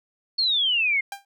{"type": "exponential sweep", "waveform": "sine", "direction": "down", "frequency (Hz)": [4400, 2102], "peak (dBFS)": -19, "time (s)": [0.38, 1.01], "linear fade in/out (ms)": 10}
{"type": "tone with exponential decay", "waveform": "sawtooth", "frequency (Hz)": 796, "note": "G5", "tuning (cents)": 26, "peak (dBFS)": -24, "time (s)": [1.12, 1.25], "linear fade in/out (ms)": 2, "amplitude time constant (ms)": 28}
{"effects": []}